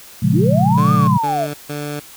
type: chord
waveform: sine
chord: Bb minor seventh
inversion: none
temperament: equal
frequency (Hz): 116.54 / 138.59 / 174.61 / 207.7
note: Bb2 / Db3 / F3 / Ab3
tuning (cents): 0 / 0 / 0 / 0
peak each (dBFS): -18 / -17 / -16 / -18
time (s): 0.22-1.18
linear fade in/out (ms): 10
type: linear two-way sweep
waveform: sine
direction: up then down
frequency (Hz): 230 to 1238 to 599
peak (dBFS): -16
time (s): 0.31-1.48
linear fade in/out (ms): 50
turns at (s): 0.93
type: tone bursts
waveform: 15% pulse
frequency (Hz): 146.83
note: D3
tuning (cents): 0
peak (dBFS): -17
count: 3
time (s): 0.77-2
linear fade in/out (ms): 10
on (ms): 310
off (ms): 150
effects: white hiss -40 dBFS RMS until 2.16 s